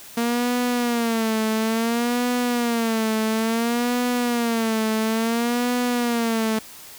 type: tone with vibrato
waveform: sawtooth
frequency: 232 Hz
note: A#3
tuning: 8 cents flat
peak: -16 dBFS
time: 0.17-6.59 s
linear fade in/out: 5 ms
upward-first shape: sine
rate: 0.58 Hz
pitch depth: 100 cents each way
effects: white hiss -42 dBFS RMS until 6.98 s